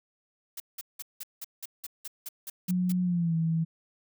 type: noise bursts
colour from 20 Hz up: blue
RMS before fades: -38 dBFS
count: 12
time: 0.57-2.922 s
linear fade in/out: 5 ms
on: 31 ms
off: 180 ms
type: tone with pitch glide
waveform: sine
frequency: 181.1 to 163.22 Hz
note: F#3 to E3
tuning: -37 to -17 cents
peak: -24 dBFS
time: 2.68-3.65 s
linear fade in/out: 20 ms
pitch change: -180 cents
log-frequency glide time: 3.03-3.35 s
effects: none